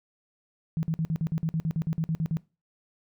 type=tone bursts; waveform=sine; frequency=161 Hz; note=E3; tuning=41 cents flat; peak=-24 dBFS; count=15; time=0.77-2.37 s; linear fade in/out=0 ms; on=60 ms; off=50 ms; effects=noise-tail reverb RT60 0.3 s tail -21 dB re dry